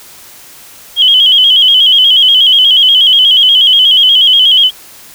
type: tone with vibrato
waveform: sine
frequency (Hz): 3136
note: G7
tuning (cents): 0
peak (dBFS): -3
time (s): 0.96-4.71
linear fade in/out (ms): 50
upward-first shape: square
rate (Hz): 8.3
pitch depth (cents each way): 64
effects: white hiss -35 dBFS RMS until 5.14 s